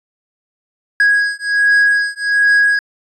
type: beating tone pair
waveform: triangle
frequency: 1653 / 1654.3 Hz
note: G#6 / G#6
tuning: -9 / -7 cents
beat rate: 1.3 Hz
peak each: -12 dBFS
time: 1-2.79 s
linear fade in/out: 2 ms
effects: resampled to 24000 Hz